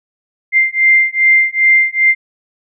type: beating tone pair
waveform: sine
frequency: 2093 / 2095.5 Hz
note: C7 / C7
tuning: 0 / +2 cents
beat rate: 2.5 Hz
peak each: -11 dBFS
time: 0.52-2.15 s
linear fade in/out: 50 ms
effects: none